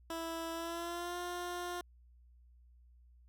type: tone with pitch glide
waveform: 15% pulse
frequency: 329.6 to 353.3 Hz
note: E4 to F4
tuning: 0 to +20 cents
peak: -32 dBFS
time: 0.1-1.81 s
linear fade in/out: 2 ms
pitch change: +120 cents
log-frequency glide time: 0.52-1.17 s
effects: added 60 Hz sine -59 dBFS peak until 3.28 s